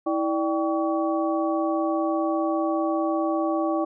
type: tone cluster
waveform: sine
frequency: 325 / 590 / 781 / 1130 Hz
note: E4 / D5 / G5 / C#6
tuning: -24 / +8 / -7 / +33 cents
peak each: -24 / -27 / -30 / -31 dBFS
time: 0.06-3.85 s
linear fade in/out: 10 ms
effects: none